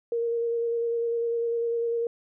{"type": "tone with vibrato", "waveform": "sine", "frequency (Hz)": 466.2, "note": "A#4", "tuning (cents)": 0, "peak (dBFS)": -24, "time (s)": [0.12, 2.07], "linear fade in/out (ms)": 2, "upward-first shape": "square", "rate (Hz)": 10, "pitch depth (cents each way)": 12, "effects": []}